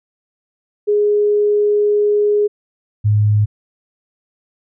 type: tone pair in turn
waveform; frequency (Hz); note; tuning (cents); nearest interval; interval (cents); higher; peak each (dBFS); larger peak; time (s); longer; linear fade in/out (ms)
sine; 415.3 / 105.15; G#4 / G#2; 0 / +22; 2 octaves; 2378; first; -11 / -10; second; 0.87-2.48 / 3.04-3.46; first; 20
effects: none